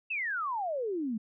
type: exponential sweep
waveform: sine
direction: down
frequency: 2727 to 207.7 Hz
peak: -30 dBFS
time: 0.1-1.18 s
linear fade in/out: 10 ms
effects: none